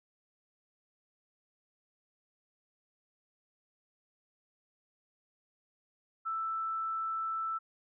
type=tone; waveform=sine; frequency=1323 Hz; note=E6; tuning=6 cents sharp; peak=-32 dBFS; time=6.25-7.59 s; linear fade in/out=20 ms; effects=none